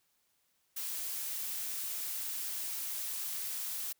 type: noise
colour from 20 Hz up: blue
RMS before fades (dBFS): -38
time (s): 0.76-3.93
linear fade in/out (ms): 10
effects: white hiss -75 dBFS RMS until 3.99 s